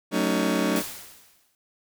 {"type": "chord", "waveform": "30% pulse", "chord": "D# half-diminished seventh", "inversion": "first", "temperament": "just", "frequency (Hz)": [186.68, 224, 280, 311.1], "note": ["F#3", "A3", "C#4", "D#4"], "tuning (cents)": [16, 31, 18, 0], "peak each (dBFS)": -25, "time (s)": [0.11, 0.83], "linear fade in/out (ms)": 50}
{"type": "noise with exponential decay", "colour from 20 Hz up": "white", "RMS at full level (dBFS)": -30, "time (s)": [0.76, 1.55], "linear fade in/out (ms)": 1, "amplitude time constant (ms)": 170}
{"effects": []}